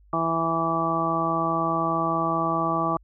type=harmonic tone; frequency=164.81 Hz; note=E3; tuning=in tune; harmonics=1 / 2 / 3 / 4 / 5 / 6 / 7; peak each=-31 / -29 / -37 / -29 / -30 / -34 / -25 dBFS; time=0.13-2.97 s; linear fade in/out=2 ms; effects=added 50 Hz sine -52 dBFS peak until 3.03 s